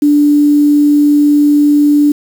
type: tone with quantisation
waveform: sine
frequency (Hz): 292.8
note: D4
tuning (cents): -5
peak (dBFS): -5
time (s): 0.02-2.12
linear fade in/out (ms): 5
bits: 5
effects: none